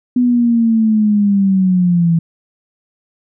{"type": "linear sweep", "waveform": "sine", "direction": "down", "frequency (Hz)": [249.2, 164], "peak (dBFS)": -9, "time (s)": [0.16, 2.19], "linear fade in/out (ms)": 5, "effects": []}